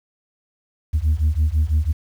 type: beating tone pair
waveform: sine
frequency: 74 / 80 Hz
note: D2 / D#2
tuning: +14 / +49 cents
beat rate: 6 Hz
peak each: -17 dBFS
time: 0.93-1.93 s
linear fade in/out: 20 ms
effects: tanh soft clip ceiling -12 dBFS + 8-bit